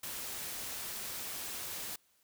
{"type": "noise", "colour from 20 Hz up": "white", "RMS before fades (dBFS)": -41, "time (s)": [0.03, 1.96], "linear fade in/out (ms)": 5, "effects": ["white hiss -71 dBFS RMS until 2.23 s"]}